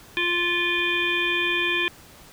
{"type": "harmonic tone", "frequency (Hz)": 349.2, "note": "F4", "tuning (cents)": 0, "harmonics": [1, 3, 5, 7, 9, 10], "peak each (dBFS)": [-29, -33, -27, -24, -30, -32], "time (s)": [0.17, 1.88], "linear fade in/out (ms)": 0, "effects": ["pink hiss -48 dBFS RMS until 2.32 s"]}